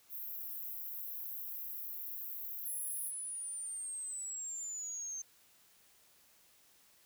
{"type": "high-pass noise", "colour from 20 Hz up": "pink", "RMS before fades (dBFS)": -43, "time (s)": [0.09, 3.12], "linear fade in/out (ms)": 50, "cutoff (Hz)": 12000, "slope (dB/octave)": 96}
{"type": "exponential sweep", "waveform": "sine", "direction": "down", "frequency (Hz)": [11320, 6272], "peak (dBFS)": -39, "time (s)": [2.65, 5.22], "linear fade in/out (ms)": 5}
{"effects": ["white hiss -66 dBFS RMS until 7.05 s"]}